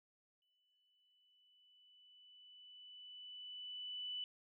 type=tone with exponential growth; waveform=sine; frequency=2983 Hz; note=F#7; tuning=13 cents sharp; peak=-40 dBFS; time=0.42-4.24 s; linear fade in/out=1 ms; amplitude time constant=830 ms; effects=none